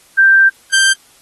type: tone pair in turn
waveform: sine / sawtooth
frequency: 1572 / 1572 Hz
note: G6 / G6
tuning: +4 / +4 cents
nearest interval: unison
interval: 0 cents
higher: neither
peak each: -5 dBFS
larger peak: neither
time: 0.17-0.5 / 0.72-0.94 s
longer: first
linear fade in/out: 20 ms
effects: white hiss -48 dBFS RMS until 1.21 s + AAC 32 kbps